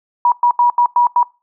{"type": "tone bursts at uneven times", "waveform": "sine", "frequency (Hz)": 965, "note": "B5", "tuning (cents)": -40, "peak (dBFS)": -8, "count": 6, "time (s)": [[0.25, 0.32], [0.43, 0.51], [0.59, 0.7], [0.78, 0.86], [0.96, 1.07], [1.16, 1.23]], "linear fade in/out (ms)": 2, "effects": ["noise-tail reverb RT60 0.3 s tail -24 dB re dry"]}